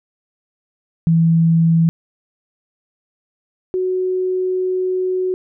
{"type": "tone pair in turn", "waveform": "sine", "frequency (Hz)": [164.81, 370], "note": ["E3", "F#4"], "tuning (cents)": [0, 0], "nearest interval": "octave + major second", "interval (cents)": 1400, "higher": "second", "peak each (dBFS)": [-10, -16], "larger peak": "first", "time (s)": [[1.07, 1.89], [3.74, 5.34]], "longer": "second", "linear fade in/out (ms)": 0, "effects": []}